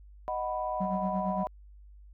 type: chord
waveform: sine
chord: B major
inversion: first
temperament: equal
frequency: 622.3 / 740 / 987.8 Hz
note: D#5 / F#5 / B5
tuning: 0 / 0 / 0 cents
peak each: -34 dBFS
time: 0.28-1.47 s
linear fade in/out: 0 ms
type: tone with tremolo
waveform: triangle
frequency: 189 Hz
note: F#3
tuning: 37 cents sharp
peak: -26 dBFS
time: 0.8-1.44 s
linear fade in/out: 10 ms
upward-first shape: sine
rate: 8.7 Hz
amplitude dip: 70%
effects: tanh soft clip ceiling -16 dBFS + added 50 Hz sine -49 dBFS peak until 2.13 s